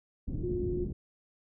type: low-pass noise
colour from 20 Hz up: pink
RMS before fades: -35 dBFS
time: 0.27-0.93 s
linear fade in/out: 10 ms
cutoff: 310 Hz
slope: 24 dB/octave
type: tone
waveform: sine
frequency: 357.9 Hz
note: F4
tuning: 42 cents sharp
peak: -31 dBFS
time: 0.43-0.85 s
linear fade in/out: 10 ms
effects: none